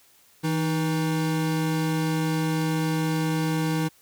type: tone pair together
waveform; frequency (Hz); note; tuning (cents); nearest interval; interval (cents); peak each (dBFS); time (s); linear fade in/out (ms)
square; 161.04 / 311.1; E3 / D#4; -40 / 0; major seventh; 1140; -25 / -28; 0.43-3.89; 20
effects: white hiss -58 dBFS RMS until 4.01 s